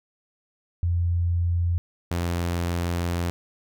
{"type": "tone pair in turn", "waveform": ["sine", "sawtooth"], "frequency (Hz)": [86.4, 86.4], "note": ["F2", "F2"], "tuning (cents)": [-18, -18], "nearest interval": "unison", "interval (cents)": 0, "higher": "neither", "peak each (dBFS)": -20, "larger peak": "neither", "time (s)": [[0.83, 1.78], [2.11, 3.3]], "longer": "second", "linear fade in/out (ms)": 0, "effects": []}